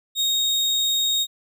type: tone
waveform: 35% pulse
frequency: 3729 Hz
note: A#7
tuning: in tune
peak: -17 dBFS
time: 0.15-1.27 s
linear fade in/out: 50 ms
effects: none